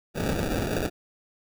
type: noise with sample-and-hold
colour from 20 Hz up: blue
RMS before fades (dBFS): -27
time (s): 0.14-0.9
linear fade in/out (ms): 50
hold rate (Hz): 1050
effects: none